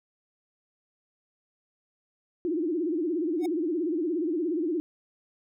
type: tone with vibrato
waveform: sine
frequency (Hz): 329.6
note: E4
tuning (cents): 0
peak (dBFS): -25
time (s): 2.45-4.8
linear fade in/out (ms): 0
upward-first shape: sine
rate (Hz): 17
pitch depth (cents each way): 170
type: tone with exponential growth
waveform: square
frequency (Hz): 740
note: F#5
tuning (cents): 0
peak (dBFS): -33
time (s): 3.38-3.46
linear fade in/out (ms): 5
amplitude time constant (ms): 16
effects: none